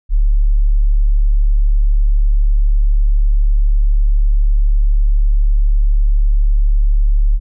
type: tone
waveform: sine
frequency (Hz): 36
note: D1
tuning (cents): -34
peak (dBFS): -8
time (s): 0.09-7.4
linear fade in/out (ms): 50
effects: none